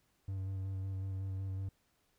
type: tone with vibrato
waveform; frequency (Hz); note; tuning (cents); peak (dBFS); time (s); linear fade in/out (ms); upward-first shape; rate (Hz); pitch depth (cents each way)
triangle; 95.9; G2; -37; -34; 0.28-1.69; 5; square; 5.4; 15
effects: pink hiss -75 dBFS RMS until 2.18 s